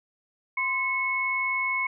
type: tone pair together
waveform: sine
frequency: 1036 / 2195 Hz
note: C6 / C#7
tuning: -17 / -18 cents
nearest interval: octave + minor second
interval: 1299 cents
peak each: -30 / -25 dBFS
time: 0.57-1.87 s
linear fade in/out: 5 ms
effects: none